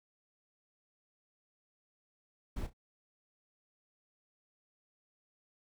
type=noise with echo; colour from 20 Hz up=brown; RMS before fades=-37 dBFS; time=2.56-2.67 s; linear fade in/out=10 ms; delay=32 ms; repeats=2; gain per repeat=-13 dB; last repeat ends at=2.734 s; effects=none